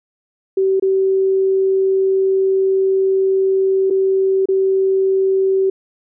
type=tone with dropouts; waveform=sine; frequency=383.8 Hz; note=G4; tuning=37 cents flat; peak=-12 dBFS; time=0.57-5.7 s; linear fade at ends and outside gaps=5 ms; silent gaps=0.798-0.823 / 3.901-3.906 / 4.457-4.486 s; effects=none